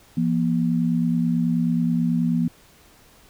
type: tone pair together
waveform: sine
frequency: 170 / 239.3 Hz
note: F3 / A#3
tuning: -46 / +46 cents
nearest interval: tritone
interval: 592 cents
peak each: -21 dBFS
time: 0.17-2.48 s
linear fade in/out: 5 ms
effects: pink hiss -53 dBFS RMS until 3.29 s